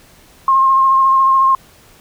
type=tone with vibrato; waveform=sine; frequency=1068 Hz; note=C6; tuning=35 cents sharp; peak=-8 dBFS; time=0.48-1.55 s; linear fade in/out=2 ms; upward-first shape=sine; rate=14 Hz; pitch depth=17 cents each way; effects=pink hiss -46 dBFS RMS until 2 s